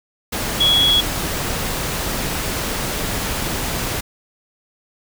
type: tone in noise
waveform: sine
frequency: 3346 Hz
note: G#7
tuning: 12 cents sharp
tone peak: -12 dBFS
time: 0.6-1.01 s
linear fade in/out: 10 ms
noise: pink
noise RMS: -23 dBFS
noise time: 0.32-4.01 s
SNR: +8 dB
effects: none